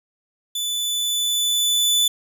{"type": "tone with level ramp", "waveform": "sawtooth", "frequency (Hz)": 3488, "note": "A7", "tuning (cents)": -16, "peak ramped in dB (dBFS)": [-20, -12], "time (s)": [0.55, 2.08], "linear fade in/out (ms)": 5, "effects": []}